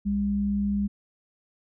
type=tone pair together; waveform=sine; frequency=63.7 / 202.2 Hz; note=C2 / G#3; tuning=-46 / -46 cents; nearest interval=octave + minor sixth; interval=2000 cents; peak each=-33 / -23 dBFS; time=0.05-0.88 s; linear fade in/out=20 ms; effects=none